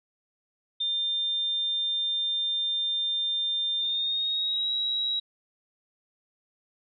sine tone with pitch glide, 3600 to 3858 Hz, A7 to B7, +39 to -41 cents, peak -25 dBFS, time 0.8-5.2 s, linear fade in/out 10 ms, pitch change +120 cents, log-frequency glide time 3.79-4.7 s, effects none

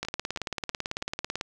two click trains, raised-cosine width 0.2 ms, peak -21 / -13 dBFS, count 4 / 26, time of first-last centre 0.05-1.021 / 0.03-1.411 s, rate 3.09 / 18.1 Hz, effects none

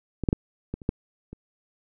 clicks, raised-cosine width 3 ms, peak -16 / -7 / -8 / -17 / -29 / -10 / -26 dBFS, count 7, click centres 0.237 / 0.288 / 0.329 / 0.74 / 0.818 / 0.891 / 1.33 s, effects none

